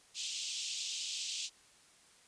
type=band-pass noise; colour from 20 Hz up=pink; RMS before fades=-40 dBFS; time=0.14-1.5 s; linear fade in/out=50 ms; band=2800 to 7900 Hz; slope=48 dB/octave; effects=white hiss -63 dBFS RMS until 2.27 s + resampled to 22050 Hz